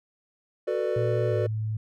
triangle chord, B minor seventh, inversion second, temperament just, 370.4 / 444.5 / 493.9 / 592.7 Hz, F#4 / A4 / B4 / D5, +2 / +18 / 0 / +16 cents, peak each -28 dBFS, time 0.67-1.47 s, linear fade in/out 10 ms
sine tone with pitch glide, 116.54 to 108.74 Hz, A#2 to A2, 0 to -20 cents, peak -26 dBFS, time 0.96-1.77 s, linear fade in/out 5 ms, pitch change -120 cents, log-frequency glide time 1.29-1.35 s
effects none

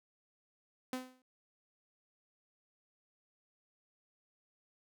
sawtooth tone with exponential decay, 255.7 Hz, C4, 40 cents flat, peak -30 dBFS, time 0.93-1.22 s, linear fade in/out 2 ms, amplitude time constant 62 ms, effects none

